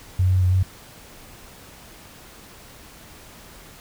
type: tone with pitch steps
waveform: sine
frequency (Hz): 92.1 / 92.7 / 91.1 / 93.5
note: F#2 / F#2 / F#2 / F#2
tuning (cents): -7 / +4 / -26 / +19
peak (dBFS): -15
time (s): 0.19-0.63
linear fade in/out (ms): 5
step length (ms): 110
effects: pink hiss -45 dBFS RMS until 3.8 s